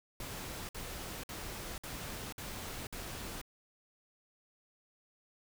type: noise bursts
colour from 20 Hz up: pink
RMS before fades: -43 dBFS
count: 6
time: 0.2-3.415 s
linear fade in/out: 2 ms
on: 490 ms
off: 55 ms
effects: none